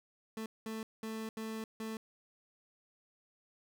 30% pulse tone bursts at uneven times, 221 Hz, A3, 8 cents sharp, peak -36 dBFS, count 5, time 0.37-0.46 / 0.66-0.83 / 1.03-1.29 / 1.37-1.64 / 1.8-1.97 s, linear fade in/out 2 ms, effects none

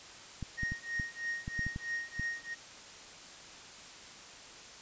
clicks, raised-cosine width 5 ms, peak -25 dBFS, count 9, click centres 0.427 / 0.633 / 0.72 / 0.998 / 1.479 / 1.593 / 1.666 / 1.761 / 2.196 s
triangle tone with tremolo, 1864.7 Hz, A#6, in tune, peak -30 dBFS, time 0.57-2.55 s, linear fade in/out 20 ms, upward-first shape triangle, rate 3.1 Hz, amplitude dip 100%
effects white hiss -50 dBFS RMS until 4.81 s + resampled to 16000 Hz

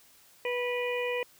harmonic tone, 490 Hz, B4, 14 cents flat, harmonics 1 / 2 / 4 / 5 / 6, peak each -30 / -39 / -38 / -36 / -43 dBFS, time 0.45-1.23 s, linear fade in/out 2 ms, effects white hiss -59 dBFS RMS until 1.39 s

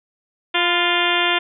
harmonic tone with a mistuned harmonic, 350 Hz, F4, 4 cents sharp, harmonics 1 / 2 / 3 / 4 / 5 / 6 / 7 / 8 / 9 / 10, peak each -25 / -25 / -25 / -25 / -25 / -25 / -25 / -25 / -25 / -25 dBFS, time 0.54-1.39 s, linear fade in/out 10 ms, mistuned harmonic 3, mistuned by -42 cents, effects none

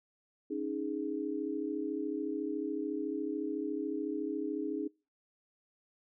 sine chord, C# suspended second, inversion none, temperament equal, 277.2 / 311.1 / 415.3 Hz, C#4 / D#4 / G#4, 0 / 0 / 0 cents, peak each -38 / -36 / -38 dBFS, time 0.5-4.88 s, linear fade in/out 10 ms, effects noise-tail reverb RT60 0.3 s tail -24 dB re dry

